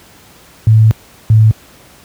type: tone pair in turn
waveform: sine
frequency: 110 / 109.47 Hz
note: A2 / A2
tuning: 0 / -8 cents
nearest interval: unison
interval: 8 cents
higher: first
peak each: -3 dBFS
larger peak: neither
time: 0.67-0.91 / 1.3-1.51 s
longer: first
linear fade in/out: 0 ms
effects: pink hiss -42 dBFS RMS until 2.04 s + high-pass 60 Hz 12 dB/octave